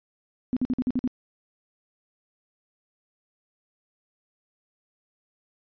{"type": "tone bursts", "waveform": "sine", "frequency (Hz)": 252.2, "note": "B3", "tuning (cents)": 36, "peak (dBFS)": -21, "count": 7, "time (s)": [0.53, 1.076], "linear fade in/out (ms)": 0, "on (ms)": 36, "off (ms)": 49, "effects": ["resampled to 11025 Hz"]}